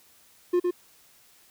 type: tone with echo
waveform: triangle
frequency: 355.1 Hz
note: F4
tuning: 29 cents sharp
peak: -17 dBFS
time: 0.53-0.6 s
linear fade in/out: 10 ms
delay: 110 ms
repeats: 1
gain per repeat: -3 dB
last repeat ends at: 0.71 s
effects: white hiss -58 dBFS RMS until 1.5 s